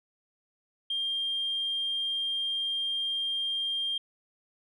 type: tone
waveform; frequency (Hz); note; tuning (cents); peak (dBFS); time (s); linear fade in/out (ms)
sine; 3199; G7; +34; -27; 0.9-3.98; 5
effects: tanh soft clip ceiling -23 dBFS